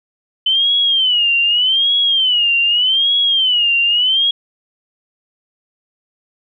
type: tone with vibrato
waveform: sine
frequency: 3037 Hz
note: F#7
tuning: 44 cents sharp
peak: -11 dBFS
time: 0.46-4.31 s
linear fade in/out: 5 ms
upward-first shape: sine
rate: 0.83 Hz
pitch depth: 160 cents each way
effects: none